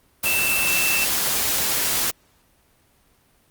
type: tone in noise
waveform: sine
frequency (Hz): 2665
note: E7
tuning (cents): +18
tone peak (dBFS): -21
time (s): 0.25-1.05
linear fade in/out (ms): 10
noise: white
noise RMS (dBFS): -22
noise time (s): 0.23-2.11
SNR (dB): -2
effects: pink hiss -60 dBFS RMS until 3.5 s + Opus 32 kbps